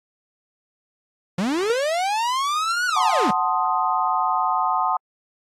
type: linear two-way sweep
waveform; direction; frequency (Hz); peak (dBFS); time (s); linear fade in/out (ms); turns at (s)
45% pulse; up then down; 166.8 to 1492 to 166.8; -20; 1.38-3.31; 5; 2.86
type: chord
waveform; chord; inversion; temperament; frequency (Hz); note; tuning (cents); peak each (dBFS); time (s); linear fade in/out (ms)
sine; F# diminished seventh; none; equal; 740 / 880 / 1046.5 / 1244.5; F#5 / A5 / C6 / Eb6; 0 / 0 / 0 / 0; -24; 2.96-4.97; 5
effects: low-pass 8000 Hz 12 dB/octave + AAC 48 kbps